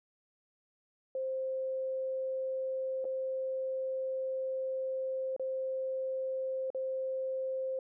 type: tone with dropouts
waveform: sine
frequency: 525 Hz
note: C5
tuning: 6 cents sharp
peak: -32 dBFS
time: 1.15-7.79 s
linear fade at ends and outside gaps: 2 ms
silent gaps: 3.044-3.051 / 5.364-5.396 / 6.703-6.747 s
effects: none